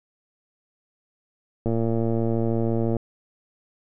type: click train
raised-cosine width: 2 ms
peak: -12 dBFS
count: 150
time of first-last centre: 1.66-2.967 s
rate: 114 Hz
effects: none